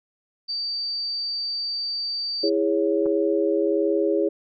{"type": "tone", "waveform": "sine", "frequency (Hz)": 4629, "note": "D8", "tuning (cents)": -26, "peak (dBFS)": -25, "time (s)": [0.48, 2.5], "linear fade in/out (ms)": 20}
{"type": "chord", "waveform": "sine", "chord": "C# minor", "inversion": "first", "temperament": "equal with one note detuned", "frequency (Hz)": [329.6, 411, 554.4], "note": ["E4", "G#4", "C#5"], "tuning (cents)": [0, -18, 0], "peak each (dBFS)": [-23, -22, -25], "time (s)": [2.43, 4.29], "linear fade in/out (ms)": 10}
{"type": "clicks", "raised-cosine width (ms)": 1, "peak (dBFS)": -26, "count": 2, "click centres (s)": [3.058, 3.064]}
{"effects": []}